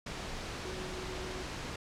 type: tone in noise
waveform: sine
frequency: 370 Hz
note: F#4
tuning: in tune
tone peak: -43 dBFS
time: 0.65-1.43 s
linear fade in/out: 5 ms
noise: pink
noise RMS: -40 dBFS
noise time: 0.06-1.76 s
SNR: -6 dB
effects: low-pass 6000 Hz 12 dB/octave